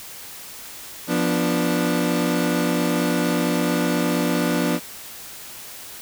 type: chord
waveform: 30% pulse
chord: B diminished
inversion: second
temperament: equal with one note detuned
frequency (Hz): 174.61 / 245 / 293.7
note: F3 / B3 / D4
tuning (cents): 0 / -14 / 0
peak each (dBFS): -21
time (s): 1.07-4.8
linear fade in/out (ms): 50
effects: white hiss -38 dBFS RMS until 6.01 s